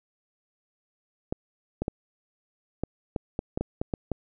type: clicks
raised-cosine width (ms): 2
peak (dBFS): -14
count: 11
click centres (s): 1.325 / 1.82 / 1.881 / 2.836 / 3.162 / 3.391 / 3.575 / 3.61 / 3.815 / 3.938 / 4.117
effects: none